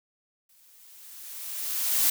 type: noise with exponential growth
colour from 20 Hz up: blue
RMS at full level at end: -21 dBFS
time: 0.49-2.1 s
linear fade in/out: 5 ms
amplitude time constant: 350 ms
effects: none